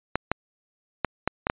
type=clicks; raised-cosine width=0.5 ms; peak=-7 dBFS; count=6; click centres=0.156 / 0.316 / 1.047 / 1.276 / 1.469 / 1.499 s; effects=resampled to 8000 Hz